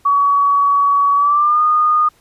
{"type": "tone with pitch glide", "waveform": "sine", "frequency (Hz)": [1131, 1226.3], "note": ["C#6", "D#6"], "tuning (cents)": [34, -26], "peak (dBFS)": -10, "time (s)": [0.05, 2.09], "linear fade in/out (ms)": 10, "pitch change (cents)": 140, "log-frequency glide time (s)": [1.15, 1.62], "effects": ["pink hiss -54 dBFS RMS until 2.2 s", "resampled to 32000 Hz"]}